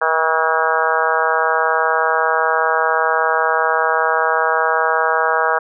harmonic tone with a mistuned harmonic, 160.3 Hz, E3, 48 cents flat, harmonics 3 / 4 / 5 / 6 / 7 / 8 / 9 / 10, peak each -22 / -22 / -22 / -22 / -22 / -22 / -22 / -22 dBFS, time 0.01-5.59 s, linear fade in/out 10 ms, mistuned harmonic 10, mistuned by +21 cents, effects none

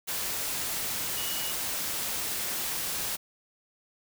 sine tone in noise, 2915 Hz, F#7, 26 cents flat, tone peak -38 dBFS, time 1.16-1.53 s, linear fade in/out 20 ms, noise white, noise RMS -32 dBFS, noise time 0.07-3.17 s, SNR -9 dB, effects none

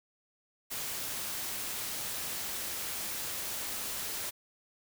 white noise, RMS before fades -37 dBFS, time 0.7-4.31 s, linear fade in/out 20 ms, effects none

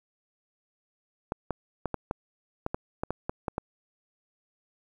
clicks, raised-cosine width 1 ms, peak -15 dBFS, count 12, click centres 1.321 / 1.507 / 1.857 / 1.943 / 2.111 / 2.664 / 2.745 / 3.035 / 3.106 / 3.295 / 3.482 / 3.581 s, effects 9-bit

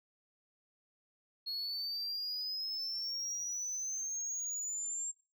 sine exponential sweep, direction up, 4305 to 7459 Hz, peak -33 dBFS, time 1.46-5.12 s, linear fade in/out 20 ms, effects noise-tail reverb RT60 0.3 s tail -22 dB re dry + tanh soft clip ceiling -35 dBFS

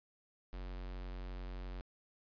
square tone with notch filter, 45.74 Hz, F#1, 19 cents flat, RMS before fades -44 dBFS, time 0.53-1.81 s, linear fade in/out 0 ms, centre 110 Hz, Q 1.5, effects resampled to 11025 Hz

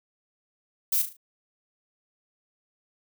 violet noise with echo, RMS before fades -24 dBFS, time 0.92-1.02 s, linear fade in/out 5 ms, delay 37 ms, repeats 4, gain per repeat -8 dB, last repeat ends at 1.168 s, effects none

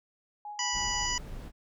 sine tone with tremolo, 833 Hz, G#5, 5 cents sharp, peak -37 dBFS, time 0.45-1.06 s, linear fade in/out 2 ms, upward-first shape sine, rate 6 Hz, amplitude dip 40%
harmonic tone, 982 Hz, B5, 10 cents flat, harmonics 1 / 2 / 3 / 5 / 6 / 7, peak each -36 / -36 / -36 / -36 / -36 / -36 dBFS, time 0.59-1.18 s, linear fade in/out 2 ms
brown noise, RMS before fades -40 dBFS, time 0.72-1.52 s, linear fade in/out 50 ms
effects none

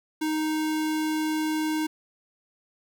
square tone, 311.1 Hz, D#4, in tune, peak -25 dBFS, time 0.21-1.87 s, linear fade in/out 10 ms, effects 9-bit

